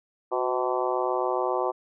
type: harmonic tone with a mistuned harmonic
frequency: 127.3 Hz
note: C3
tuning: 47 cents flat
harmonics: 3 / 4 / 5 / 6 / 7 / 8 / 9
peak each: -29 / -30 / -31 / -32 / -32 / -33 / -34 dBFS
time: 0.31-1.72 s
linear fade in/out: 20 ms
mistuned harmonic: 3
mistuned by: -57 cents
effects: none